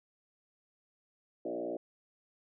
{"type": "tone with frequency modulation", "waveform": "sine", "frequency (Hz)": 466.2, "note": "A#4", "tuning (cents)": 0, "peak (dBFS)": -34, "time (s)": [1.45, 1.77], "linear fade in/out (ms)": 5, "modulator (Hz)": 59.7, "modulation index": 3.1, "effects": []}